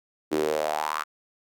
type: tone with high-pass filter sweep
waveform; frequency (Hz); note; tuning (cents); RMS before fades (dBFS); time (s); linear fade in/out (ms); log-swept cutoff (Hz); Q
sawtooth; 76.6; D#2; -27; -27; 0.31-1.04; 20; 320 to 1300; 5
effects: none